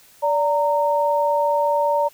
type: tone pair together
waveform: sine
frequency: 581 / 922.3 Hz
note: D5 / A#5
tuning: -19 / -19 cents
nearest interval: minor sixth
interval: 800 cents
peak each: -19 dBFS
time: 0.22-2.09 s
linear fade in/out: 20 ms
effects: white hiss -51 dBFS RMS until 2.13 s